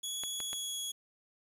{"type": "tone with pitch glide", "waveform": "20% pulse", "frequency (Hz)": [3366, 3343], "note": ["G#7", "G#7"], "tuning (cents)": [23, 11], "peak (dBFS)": -30, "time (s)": [0.03, 0.92], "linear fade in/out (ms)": 10, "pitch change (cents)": -12, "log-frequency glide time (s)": [0.36, 0.78]}
{"type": "clicks", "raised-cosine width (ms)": 0.3, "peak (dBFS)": -25, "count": 3, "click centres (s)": [0.236, 0.403, 0.531]}
{"effects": ["10-bit"]}